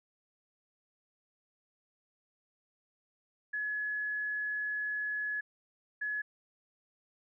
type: tone bursts at uneven times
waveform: sine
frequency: 1697 Hz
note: G#6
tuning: 37 cents sharp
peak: -32 dBFS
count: 2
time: 3.53-5.41 / 6.01-6.22 s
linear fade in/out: 10 ms
effects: none